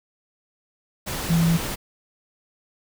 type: tone in noise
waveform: sine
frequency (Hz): 166.6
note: E3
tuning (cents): +19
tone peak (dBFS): -16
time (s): 1.29-1.58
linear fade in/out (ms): 20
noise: pink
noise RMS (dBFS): -29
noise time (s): 1.06-1.76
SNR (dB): +10
effects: none